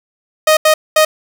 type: tone bursts at uneven times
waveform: sawtooth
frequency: 622.3 Hz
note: D#5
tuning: in tune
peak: -3 dBFS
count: 3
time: 0.47-0.57 / 0.65-0.74 / 0.96-1.05 s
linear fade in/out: 5 ms
effects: none